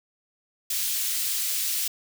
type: high-pass noise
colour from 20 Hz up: white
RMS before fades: -27 dBFS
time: 0.7-1.88 s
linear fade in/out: 5 ms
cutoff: 2900 Hz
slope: 12 dB/octave
effects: none